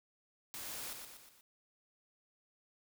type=noise with echo; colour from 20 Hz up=white; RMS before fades=-45 dBFS; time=0.54-0.93 s; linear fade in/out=0 ms; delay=120 ms; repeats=4; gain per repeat=-5 dB; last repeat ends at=1.41 s; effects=none